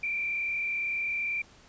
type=tone with frequency modulation; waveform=sine; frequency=2364 Hz; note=D7; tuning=11 cents sharp; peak=-28 dBFS; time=0.03-1.42 s; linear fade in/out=5 ms; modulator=37.9 Hz; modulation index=1.3; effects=pink hiss -56 dBFS RMS until 1.68 s + resampled to 16000 Hz